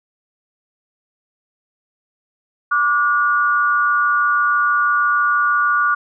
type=tone pair together; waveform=sine; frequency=1169.2 / 1443 Hz; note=D6 / F#6; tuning=-8 / -44 cents; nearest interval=major third; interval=364 cents; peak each=-16 dBFS; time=2.71-5.95 s; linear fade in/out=10 ms; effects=none